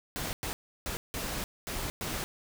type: noise bursts at uneven times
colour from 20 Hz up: pink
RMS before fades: -35 dBFS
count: 6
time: 0.16-0.33 / 0.43-0.53 / 0.86-0.97 / 1.14-1.44 / 1.67-1.9 / 2.01-2.24 s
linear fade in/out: 0 ms
effects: none